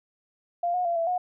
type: tone with pitch steps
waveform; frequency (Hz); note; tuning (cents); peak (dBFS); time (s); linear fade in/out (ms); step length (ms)
sine; 695 / 723 / 685 / 666 / 724; F5 / F#5 / F5 / E5 / F#5; -9 / -40 / -34 / +18 / -38; -23; 0.63-1.18; 5; 110
effects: none